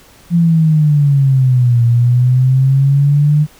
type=exponential two-way sweep; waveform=sine; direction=down then up; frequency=173.4 to 117.4 to 151.9 Hz; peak=-7 dBFS; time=0.3-3.47 s; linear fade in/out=50 ms; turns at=1.84 s; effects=pink hiss -44 dBFS RMS until 3.59 s